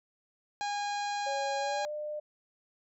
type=harmonic tone; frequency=818 Hz; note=G#5; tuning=26 cents flat; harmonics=1 / 2 / 3 / 4 / 5 / 6 / 7 / 8 / 9; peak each=-32 / -41 / -45 / -49 / -43 / -52 / -51 / -51 / -52 dBFS; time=0.61-1.85 s; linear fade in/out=0 ms
type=tone with pitch glide; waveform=sine; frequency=554.4 to 601.1 Hz; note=C#5 to D5; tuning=0 to +40 cents; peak=-34 dBFS; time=1.26-2.2 s; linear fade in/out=10 ms; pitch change=+140 cents; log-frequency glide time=1.58-1.9 s
effects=none